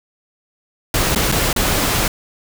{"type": "noise with dropouts", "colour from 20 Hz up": "pink", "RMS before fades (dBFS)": -17, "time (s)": [0.94, 2.08], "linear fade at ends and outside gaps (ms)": 2, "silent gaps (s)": [[1.149, 1.159], [1.317, 1.322], [1.529, 1.562]], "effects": []}